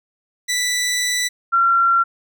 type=tone pair in turn; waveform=15% pulse / sine; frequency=1975.5 / 1368.6 Hz; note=B6 / F6; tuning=0 / -35 cents; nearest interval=tritone; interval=635 cents; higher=first; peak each=-12 dBFS; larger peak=neither; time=0.48-1.29 / 1.52-2.04 s; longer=first; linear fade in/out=20 ms; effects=none